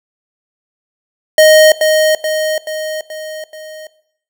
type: tone with echo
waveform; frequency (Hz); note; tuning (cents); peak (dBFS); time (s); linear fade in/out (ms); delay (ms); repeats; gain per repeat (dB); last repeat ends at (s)
square; 622.3; D#5; 0; -4; 1.38-1.72; 2; 430; 5; -5; 3.87
effects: noise-tail reverb RT60 0.7 s tail -18 dB re dry